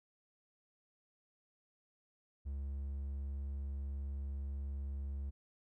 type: tone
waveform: triangle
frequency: 69.3 Hz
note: C#2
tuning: in tune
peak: -36 dBFS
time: 2.45-5.31 s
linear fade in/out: 20 ms
effects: none